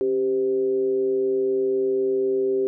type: tone with frequency modulation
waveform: sine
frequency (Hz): 392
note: G4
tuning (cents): 0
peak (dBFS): -19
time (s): 0.01-2.67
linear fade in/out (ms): 0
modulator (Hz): 120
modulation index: 0.44
effects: none